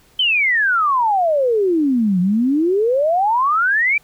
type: exponential two-way sweep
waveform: sine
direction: down then up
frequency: 3136 to 174.5 to 2383 Hz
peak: -13 dBFS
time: 0.19-3.98 s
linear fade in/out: 5 ms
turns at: 2.2 s
effects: pink hiss -53 dBFS RMS until 4.03 s